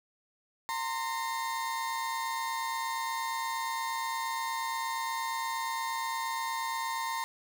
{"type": "tone pair together", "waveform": "35% pulse", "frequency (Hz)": [918, 1046.5], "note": ["A#5", "C6"], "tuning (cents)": [-27, 0], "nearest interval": "major second", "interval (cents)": 227, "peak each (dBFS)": [-32, -34], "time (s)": [0.69, 7.24], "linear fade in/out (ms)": 0, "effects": []}